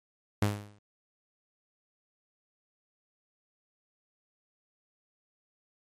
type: tone with exponential decay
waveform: sawtooth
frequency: 103.2 Hz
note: G#2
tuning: 10 cents flat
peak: -18 dBFS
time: 0.42-0.79 s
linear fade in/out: 5 ms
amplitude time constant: 79 ms
effects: MP3 64 kbps